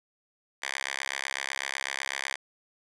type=tone with high-pass filter; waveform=5% pulse; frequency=68 Hz; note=C#2; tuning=33 cents flat; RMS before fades=-34 dBFS; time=0.62-2.36 s; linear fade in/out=10 ms; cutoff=1600 Hz; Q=1.7; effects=resampled to 22050 Hz + 9-bit